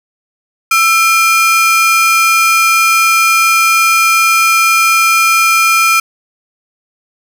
45% pulse ring-modulated tone, 1864.7 Hz, A#6, in tune, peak -4 dBFS, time 0.71-6 s, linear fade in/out 5 ms, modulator 536 Hz, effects none

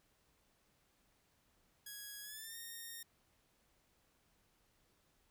5% pulse tone with pitch glide, 1662 to 1844.1 Hz, G#6 to A#6, +1 to -19 cents, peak -37 dBFS, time 1.86-3.03 s, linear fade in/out 5 ms, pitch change +180 cents, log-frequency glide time 2.22-2.57 s, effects pink hiss -75 dBFS RMS until 5.3 s

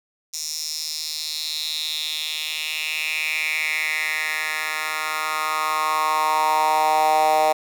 10% pulse tone with high-pass filter sweep, 155.3 Hz, D#3, 3 cents flat, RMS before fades -23 dBFS, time 0.33-7.53 s, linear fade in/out 10 ms, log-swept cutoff 5900 to 690 Hz, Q 4.4, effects none

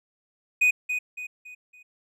triangle tone with echo, 2488 Hz, D#7, 1 cent flat, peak -15 dBFS, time 0.61-0.71 s, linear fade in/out 10 ms, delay 280 ms, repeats 4, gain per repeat -8 dB, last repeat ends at 1.83 s, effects none

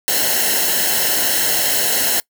white noise with comb filter, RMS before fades -17 dBFS, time 0.08-2.2 s, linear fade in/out 0 ms, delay 0.84 ms, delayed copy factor -0.75, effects noise-tail reverb RT60 0.1 s tail -24 dB re dry

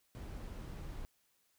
brown noise, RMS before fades -45 dBFS, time 0.15-1.05 s, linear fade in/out 0 ms, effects white hiss -75 dBFS RMS until 1.58 s

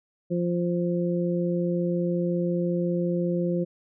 harmonic tone, 174.5 Hz, F3, 1 cent flat, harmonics 1 / 2 / 3, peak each -25 / -28 / -30 dBFS, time 0.3-3.65 s, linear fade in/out 20 ms, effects none

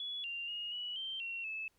sine tone with pitch steps, 3394 / 2782 / 2862 / 2939 / 3133 / 2732 / 2611 Hz, G#7 / F7 / F7 / F#7 / G7 / F7 / E7, +37 / -7 / +42 / -12 / -2 / -39 / -17 cents, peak -38 dBFS, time 0-1.68 s, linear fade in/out 2 ms, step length 240 ms, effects pink hiss -75 dBFS RMS until 1.78 s

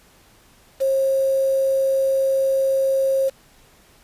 sine tone with quantisation, 537 Hz, C5, 45 cents sharp, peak -16 dBFS, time 0.8-3.3 s, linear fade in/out 20 ms, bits 6, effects pink hiss -53 dBFS RMS until 4.03 s + resampled to 32000 Hz

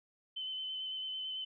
sine tone with vibrato, 3051 Hz, G7, 48 cents flat, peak -37 dBFS, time 0.36-1.45 s, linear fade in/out 10 ms, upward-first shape square, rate 9 Hz, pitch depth 12 cents each way, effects none

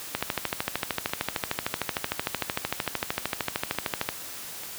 two click trains, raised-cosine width 0.3 ms, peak -24 / -9 dBFS, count 6 / 53, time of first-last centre 0.21-4.635 / 0.15-4.089 s, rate 1.13 / 13.2 Hz, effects white hiss -39 dBFS RMS until 4.78 s + high-pass 60 Hz 12 dB/octave

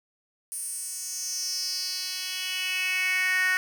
10% pulse tone with high-pass filter sweep, 370 Hz, F#4, in tune, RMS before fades -29 dBFS, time 0.52-3.57 s, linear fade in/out 0 ms, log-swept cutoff 9600 to 1700 Hz, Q 4.4, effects none

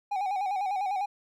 triangle tone with vibrato, 784 Hz, G5, in tune, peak -25 dBFS, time 0.11-1.06 s, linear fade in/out 10 ms, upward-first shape square, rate 10 Hz, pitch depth 71 cents each way, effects none

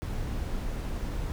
brown noise, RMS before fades -32 dBFS, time 0.02-1.32 s, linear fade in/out 0 ms, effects none

